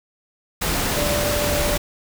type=tone in noise; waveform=sine; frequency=586 Hz; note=D5; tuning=4 cents flat; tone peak=-23 dBFS; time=0.96-1.77 s; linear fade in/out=10 ms; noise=pink; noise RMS=-22 dBFS; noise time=0.61-1.78 s; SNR=-4 dB; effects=none